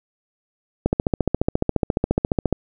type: click train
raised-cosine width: 2 ms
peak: -4 dBFS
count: 25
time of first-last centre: 0.86-2.527 s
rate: 14.4 Hz
effects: none